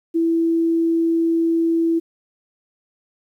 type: tone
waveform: sine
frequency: 331 Hz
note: E4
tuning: 7 cents sharp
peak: -15 dBFS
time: 0.14-2 s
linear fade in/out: 20 ms
effects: 9-bit